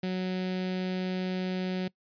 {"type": "tone with notch filter", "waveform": "sawtooth", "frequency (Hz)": 184.8, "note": "F#3", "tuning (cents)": -2, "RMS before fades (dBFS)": -31, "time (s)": [0.03, 1.88], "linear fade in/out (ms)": 5, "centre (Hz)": 1100, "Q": 1, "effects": ["noise-tail reverb RT60 0.1 s tail -23 dB re dry", "resampled to 11025 Hz"]}